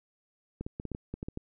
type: clicks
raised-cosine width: 3 ms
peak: -23 dBFS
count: 10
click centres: 0.61 / 0.665 / 0.799 / 0.853 / 0.917 / 0.949 / 1.14 / 1.229 / 1.285 / 1.374 s
effects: none